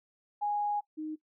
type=tone pair in turn; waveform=sine; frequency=827 / 309.8 Hz; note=G#5 / D#4; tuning=-8 / -7 cents; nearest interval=octave + perfect fourth; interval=1699 cents; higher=first; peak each=-28 / -34 dBFS; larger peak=first; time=0.41-0.81 / 0.97-1.16 s; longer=first; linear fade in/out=20 ms; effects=noise-tail reverb RT60 0.1 s tail -18 dB re dry